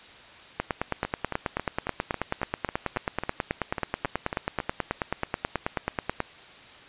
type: two click trains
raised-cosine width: 0.5 ms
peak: -10 / -14 dBFS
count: 53 / 14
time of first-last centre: 0.6-6.203 / 1.05-4.602 s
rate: 9.28 / 3.66 Hz
effects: white hiss -48 dBFS RMS until 6.88 s + resampled to 8000 Hz